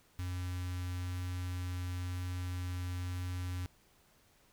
square tone with notch filter, 90.1 Hz, F#2, 45 cents flat, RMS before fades -38 dBFS, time 0.19-3.66 s, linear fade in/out 0 ms, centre 540 Hz, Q 0.58, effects pink hiss -67 dBFS RMS until 4.52 s

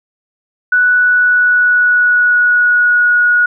sine tone with pitch glide, 1480 to 1453.7 Hz, F#6 to F#6, 0 to -31 cents, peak -7 dBFS, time 0.72-3.46 s, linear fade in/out 5 ms, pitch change -31 cents, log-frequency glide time 0.82-3.16 s, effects none

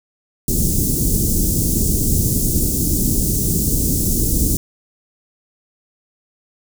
pink band-stop noise, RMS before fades -17 dBFS, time 0.48-4.57 s, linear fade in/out 2 ms, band 340 to 6700 Hz, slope 24 dB/octave, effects none

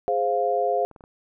sine chord, F minor, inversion first, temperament equal, 415.3 / 523.3 / 698.5 Hz, Ab4 / C5 / F5, 0 / 0 / 0 cents, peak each -26 / -25 / -23 dBFS, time 0.08-0.85 s, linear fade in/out 0 ms
clicks, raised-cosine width 1 ms, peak -32 dBFS, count 4, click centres 0.913 / 0.962 / 1.008 / 1.039 s
effects none

